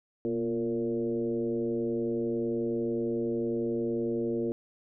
sine tone with frequency modulation, 349.2 Hz, F4, in tune, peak -27 dBFS, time 0.25-4.52 s, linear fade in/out 0 ms, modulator 111 Hz, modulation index 1.3, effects none

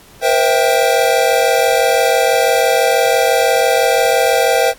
square chord, C dominant seventh, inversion third, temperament equal with one note detuned, 477.3 / 523.3 / 659.3 / 784 Hz, Bb4 / C5 / E5 / G5, +41 / 0 / 0 / 0 cents, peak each -17 dBFS, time 0.21-4.74 s, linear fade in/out 50 ms, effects pink hiss -43 dBFS RMS until 4.78 s + AAC 64 kbps

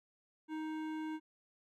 triangle tone with hard clipping, 312.8 Hz, D#4, 9 cents sharp, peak -40 dBFS, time 0.48-1.2 s, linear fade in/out 50 ms, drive 18 dB, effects none

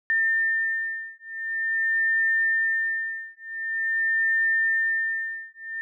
sine beating tone pair, 1802 / 1802.46 Hz, A6 / A6, +41 / +41 cents, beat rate 0.46 Hz, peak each -25 dBFS, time 0.1-5.81 s, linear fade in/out 0 ms, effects none

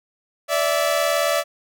sawtooth tone pair together, 580.8 / 659.3 Hz, D5 / E5, -19 / 0 cents, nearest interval major second, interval 219 cents, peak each -17 dBFS, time 0.48-1.44 s, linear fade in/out 50 ms, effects none

